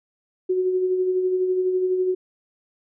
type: tone with tremolo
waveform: sine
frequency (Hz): 369.3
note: F#4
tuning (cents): -3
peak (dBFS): -17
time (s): 0.49-2.15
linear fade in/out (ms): 10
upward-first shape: sine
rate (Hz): 12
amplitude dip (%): 40
effects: none